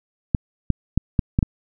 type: clicks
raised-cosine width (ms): 5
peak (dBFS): -4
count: 6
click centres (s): 0.348 / 0.703 / 0.976 / 1.192 / 1.389 / 1.428
effects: none